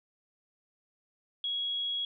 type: tone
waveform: sine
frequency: 3322 Hz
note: G#7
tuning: in tune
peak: -30 dBFS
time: 1.44-2.05 s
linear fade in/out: 2 ms
effects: none